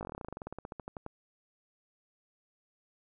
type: slowing click train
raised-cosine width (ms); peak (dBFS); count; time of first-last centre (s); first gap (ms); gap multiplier
1; -26; 23; 0.01-1.064; 19; 1.08
effects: none